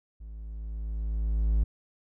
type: tone with level ramp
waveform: triangle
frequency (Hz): 54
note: A1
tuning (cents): -32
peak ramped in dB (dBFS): -38 to -18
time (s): 0.2-1.64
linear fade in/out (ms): 10
effects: none